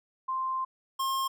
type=tone pair in turn; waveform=sine / square; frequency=1046.5 / 1069.1 Hz; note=C6 / C6; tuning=0 / +37 cents; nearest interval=unison; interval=37 cents; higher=second; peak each=-28 dBFS; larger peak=neither; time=0.28-0.65 / 0.99-1.28 s; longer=first; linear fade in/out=10 ms; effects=none